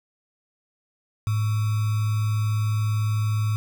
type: tone with sample-and-hold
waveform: sine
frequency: 106.9 Hz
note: A2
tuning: 49 cents flat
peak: -20 dBFS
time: 1.27-3.56 s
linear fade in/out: 0 ms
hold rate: 1225 Hz
effects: none